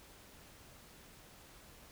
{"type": "silence", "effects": ["pink hiss -58 dBFS RMS until 1.91 s"]}